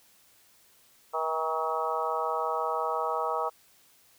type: harmonic tone with a mistuned harmonic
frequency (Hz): 160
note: D#3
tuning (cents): +49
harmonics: 3 / 4 / 5 / 6 / 7 / 8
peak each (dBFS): -34 / -34 / -34 / -34 / -34 / -34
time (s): 1.13-3.5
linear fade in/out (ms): 20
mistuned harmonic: 6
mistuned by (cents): -26
effects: white hiss -61 dBFS RMS until 4.18 s